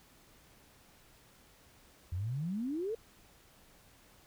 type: exponential sweep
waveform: sine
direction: up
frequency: 82.7 to 470 Hz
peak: -33 dBFS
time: 2.12-2.95 s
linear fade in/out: 5 ms
effects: pink hiss -62 dBFS RMS until 4.26 s